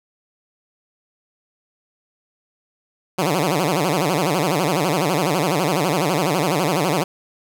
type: tone with vibrato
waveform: 10% pulse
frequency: 164.81 Hz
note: E3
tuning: in tune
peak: -9 dBFS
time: 3.18-7.04 s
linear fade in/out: 10 ms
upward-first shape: sine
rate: 12 Hz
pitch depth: 260 cents each way
effects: none